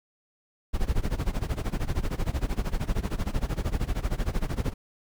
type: noise with tremolo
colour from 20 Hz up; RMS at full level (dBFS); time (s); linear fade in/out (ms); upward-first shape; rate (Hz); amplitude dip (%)
brown; -24; 0.73-4.74; 20; sine; 13; 90
effects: none